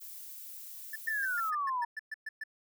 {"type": "noise", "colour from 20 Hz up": "violet", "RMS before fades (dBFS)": -46, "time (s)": [0, 1.51], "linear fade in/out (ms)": 20}
{"type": "tone bursts", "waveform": "triangle", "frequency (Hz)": 1752, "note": "A6", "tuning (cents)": -8, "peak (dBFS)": -34, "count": 11, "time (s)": [0.93, 2.438], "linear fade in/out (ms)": 5, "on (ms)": 28, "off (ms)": 120}
{"type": "exponential sweep", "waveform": "sine", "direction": "down", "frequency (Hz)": [1830, 932.3], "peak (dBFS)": -30, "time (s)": [1.07, 1.85], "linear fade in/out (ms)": 5}
{"effects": []}